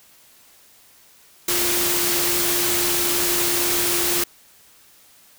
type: tone in noise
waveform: sine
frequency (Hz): 349.2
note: F4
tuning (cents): 0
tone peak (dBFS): -27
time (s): 1.48-4.24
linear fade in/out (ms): 5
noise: white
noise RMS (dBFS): -21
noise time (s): 1.48-4.24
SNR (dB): -9
effects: white hiss -52 dBFS RMS until 5.38 s